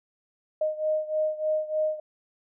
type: beating tone pair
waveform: sine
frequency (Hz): 618 / 621.3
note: D#5 / D#5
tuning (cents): -12 / -3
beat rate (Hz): 3.3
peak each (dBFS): -26 / -29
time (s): 0.61-2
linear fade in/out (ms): 5
effects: none